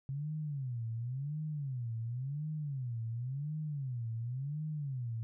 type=tone with vibrato; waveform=sine; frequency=132.5 Hz; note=C3; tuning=22 cents sharp; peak=-35 dBFS; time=0.09-5.23 s; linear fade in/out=0 ms; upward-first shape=sine; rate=0.93 Hz; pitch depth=270 cents each way; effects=none